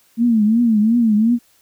sine tone with vibrato, 224.1 Hz, A3, 32 cents sharp, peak -11 dBFS, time 0.17-1.39 s, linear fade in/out 50 ms, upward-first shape triangle, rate 2.8 Hz, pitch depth 150 cents each way, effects white hiss -56 dBFS RMS until 1.61 s

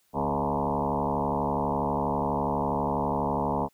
sine tone with frequency modulation, 554.4 Hz, C#5, in tune, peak -24 dBFS, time 0.13-3.69 s, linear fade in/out 50 ms, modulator 72.2 Hz, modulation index 6.1, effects white hiss -68 dBFS RMS until 3.73 s

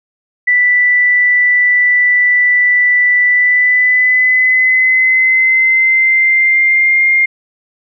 sine tone with pitch glide, 1975.5 to 2117 Hz, B6 to C7, 0 to +20 cents, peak -7 dBFS, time 0.47-7.26 s, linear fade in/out 10 ms, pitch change +120 cents, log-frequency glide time 3.26-7.04 s, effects none

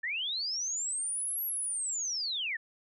sine linear two-way sweep, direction up then down, 1713 to 11740 to 1713 Hz, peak -31 dBFS, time 0.03-2.57 s, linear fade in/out 10 ms, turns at 1.44 s, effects none

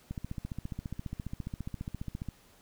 click train, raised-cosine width 5 ms, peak -24 dBFS, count 33, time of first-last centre 0.11-2.287 s, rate 14.7 Hz, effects pink hiss -61 dBFS RMS until 2.61 s

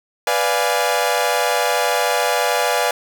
sawtooth chord, B diminished seventh, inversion none, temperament equal, 493.9 / 587.3 / 698.5 / 830.6 Hz, B4 / D5 / F5 / Ab5, 0 / 0 / 0 / 0 cents, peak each -18 dBFS, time 0.27-2.91 s, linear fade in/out 2 ms, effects none

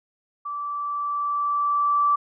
sine tone with level ramp, 1162 Hz, D6, 19 cents flat, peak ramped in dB -28 to -16 dBFS, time 0.45-2.16 s, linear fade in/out 10 ms, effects none

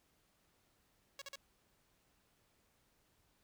5% pulse tone bursts, 555 Hz, C#5, 2 cents sharp, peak -34 dBFS, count 3, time 1.19-1.357 s, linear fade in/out 2 ms, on 27 ms, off 43 ms, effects pink hiss -75 dBFS RMS until 3.43 s

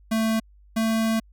square tone pair in turn, 222.3 / 223.3 Hz, A3 / A3, +18 / +26 cents, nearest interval unison, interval 8 cents, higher second, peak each -21 dBFS, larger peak neither, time 0.11-0.4 / 0.76-1.2 s, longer second, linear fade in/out 10 ms, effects added 50 Hz sine -50 dBFS peak until 1.32 s

